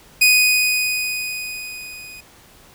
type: tone with level ramp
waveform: sawtooth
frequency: 2489 Hz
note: D#7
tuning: in tune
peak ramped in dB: -6 to -33 dBFS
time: 0.21-2.21 s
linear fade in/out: 10 ms
effects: pink hiss -48 dBFS RMS until 2.74 s